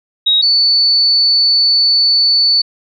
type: tone pair in turn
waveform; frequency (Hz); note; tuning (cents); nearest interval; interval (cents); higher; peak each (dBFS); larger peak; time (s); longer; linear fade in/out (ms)
sine; 3796 / 4480; A#7 / C#8; +31 / +18; minor third; 287; second; -8; neither; 0.26-0.42 / 0.42-2.62; second; 10
effects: none